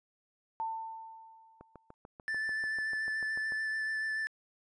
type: tone with exponential decay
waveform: sine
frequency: 895 Hz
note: A5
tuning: 29 cents sharp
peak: -31 dBFS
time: 0.6-1.94 s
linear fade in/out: 0 ms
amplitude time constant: 290 ms
type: click train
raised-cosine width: 1 ms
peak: -34 dBFS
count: 14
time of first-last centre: 1.61-3.522 s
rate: 6.8 Hz
type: tone with vibrato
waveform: triangle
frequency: 1756 Hz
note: A6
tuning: 4 cents flat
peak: -30 dBFS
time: 2.28-4.27 s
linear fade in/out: 0 ms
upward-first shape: sine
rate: 6.9 Hz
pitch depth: 14 cents each way
effects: resampled to 22050 Hz